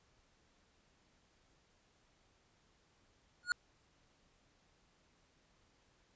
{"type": "tone with exponential growth", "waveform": "square", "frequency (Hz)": 1442, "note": "F#6", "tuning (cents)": -45, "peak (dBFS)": -27, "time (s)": [3.43, 3.52], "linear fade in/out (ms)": 1, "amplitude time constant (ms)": 18, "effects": ["pink hiss -72 dBFS RMS until 6.15 s", "resampled to 16000 Hz"]}